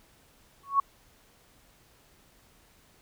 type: tone with exponential growth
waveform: sine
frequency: 1109 Hz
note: C#6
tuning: in tune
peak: -16 dBFS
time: 0.63-0.8 s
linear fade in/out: 5 ms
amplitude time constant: 35 ms
effects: pink hiss -61 dBFS RMS until 3.01 s